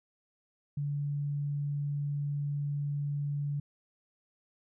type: tone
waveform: sine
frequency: 144.1 Hz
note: D3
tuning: 33 cents flat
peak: -30 dBFS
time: 0.77-3.6 s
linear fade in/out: 5 ms
effects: none